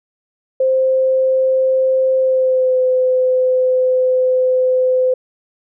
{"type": "tone with pitch glide", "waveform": "sine", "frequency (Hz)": [523, 511.1], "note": ["C5", "C5"], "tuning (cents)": [-1, -41], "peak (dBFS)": -11, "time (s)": [0.6, 5.14], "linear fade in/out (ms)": 5, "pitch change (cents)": -40, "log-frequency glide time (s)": [2.18, 2.79], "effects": []}